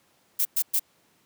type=noise bursts; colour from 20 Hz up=violet; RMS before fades=-23 dBFS; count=3; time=0.39-0.796 s; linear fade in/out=10 ms; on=62 ms; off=110 ms; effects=pink hiss -64 dBFS RMS until 1.25 s + high-pass 150 Hz 12 dB/octave